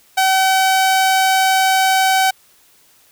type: tone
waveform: sawtooth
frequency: 762 Hz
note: G5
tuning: 49 cents flat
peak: -8 dBFS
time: 0.17-2.31 s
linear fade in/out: 10 ms
effects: white hiss -52 dBFS RMS until 3.11 s